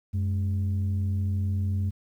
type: tone pair together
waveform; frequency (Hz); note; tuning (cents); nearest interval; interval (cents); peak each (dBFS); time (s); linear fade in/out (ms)
sine; 93.88 / 210.6; F#2 / G#3; +26 / +24; octave + major second; 1398; -23 / -33; 0.13-1.91; 20
effects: tanh soft clip ceiling -19 dBFS + 10-bit